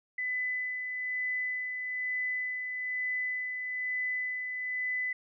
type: tone with tremolo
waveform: sine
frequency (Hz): 2004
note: B6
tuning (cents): +25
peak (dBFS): -29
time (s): 0.18-5.13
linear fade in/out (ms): 5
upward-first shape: sine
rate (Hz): 1.1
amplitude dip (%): 40
effects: none